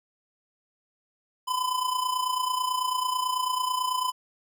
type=tone with amplitude modulation; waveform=square; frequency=1011 Hz; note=B5; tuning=40 cents sharp; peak=-23 dBFS; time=1.47-4.12 s; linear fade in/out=20 ms; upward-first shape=sine; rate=29.1 Hz; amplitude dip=65%; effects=none